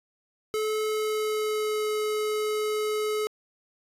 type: tone with pitch glide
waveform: square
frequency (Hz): 431.6 to 426.6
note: A4 to G#4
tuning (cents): -33 to +46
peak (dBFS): -26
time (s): 0.54-3.27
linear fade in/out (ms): 0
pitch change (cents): -21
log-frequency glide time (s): 0.82-1.9
effects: resampled to 32000 Hz